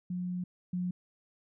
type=tone pair in turn; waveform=sine; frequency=179.7 / 179.7 Hz; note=F3 / F3; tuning=+50 / +50 cents; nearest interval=unison; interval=0 cents; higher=neither; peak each=-32 / -30 dBFS; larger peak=second; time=0.1-0.44 / 0.73-0.91 s; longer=first; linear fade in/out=5 ms; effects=none